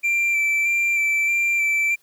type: tone with vibrato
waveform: triangle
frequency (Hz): 2349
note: D7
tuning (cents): 0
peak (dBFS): -16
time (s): 0.03-1.96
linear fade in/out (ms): 20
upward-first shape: square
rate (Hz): 1.6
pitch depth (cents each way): 15
effects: white hiss -61 dBFS RMS until 2.02 s